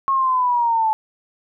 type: linear sweep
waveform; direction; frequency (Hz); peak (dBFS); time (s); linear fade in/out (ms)
sine; down; 1092 to 865; -15; 0.08-0.93; 0
effects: none